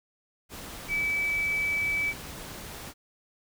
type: tone in noise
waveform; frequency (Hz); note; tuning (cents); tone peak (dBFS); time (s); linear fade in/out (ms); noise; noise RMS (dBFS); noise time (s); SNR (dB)
sine; 2300; D7; -37; -25; 0.88-2.14; 50; pink; -41; 0.49-2.94; +13
effects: none